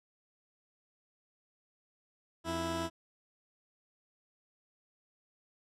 15% pulse tone pair together, 87.31 / 329.6 Hz, F2 / E4, 0 / 0 cents, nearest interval octave + major seventh, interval 2300 cents, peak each -33 / -28 dBFS, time 2.44-2.9 s, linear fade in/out 50 ms, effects low-pass 10000 Hz 12 dB/octave

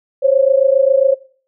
sine tone pair together, 528 / 555.4 Hz, C5 / C#5, +16 / +3 cents, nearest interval minor second, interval 87 cents, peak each -12 dBFS, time 0.22-1.15 s, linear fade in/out 20 ms, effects noise-tail reverb RT60 0.5 s tail -21 dB re dry

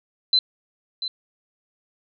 sine tone with echo, 4051 Hz, B7, 43 cents sharp, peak -14 dBFS, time 0.33-0.39 s, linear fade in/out 2 ms, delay 690 ms, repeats 1, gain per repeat -11 dB, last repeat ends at 1.08 s, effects none

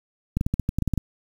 clicks, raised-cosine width 5 ms, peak -10 dBFS, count 11, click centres 0.37 / 0.411 / 0.465 / 0.54 / 0.597 / 0.691 / 0.786 / 0.823 / 0.877 / 0.937 / 0.977 s, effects 7-bit

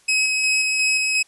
sawtooth tone with tremolo, 2551 Hz, D#7, 43 cents sharp, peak -13 dBFS, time 0.08-1.23 s, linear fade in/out 10 ms, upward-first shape square, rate 2.8 Hz, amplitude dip 25%, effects white hiss -56 dBFS RMS until 1.27 s + resampled to 24000 Hz

